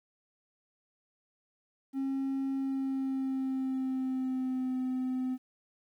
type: tone with pitch glide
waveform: triangle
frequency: 270 to 256.5 Hz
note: C#4 to C4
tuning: -45 to -34 cents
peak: -27 dBFS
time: 1.93-5.38 s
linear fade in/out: 50 ms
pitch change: -89 cents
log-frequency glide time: 2.56-4.74 s
effects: tanh soft clip ceiling -24 dBFS + 11-bit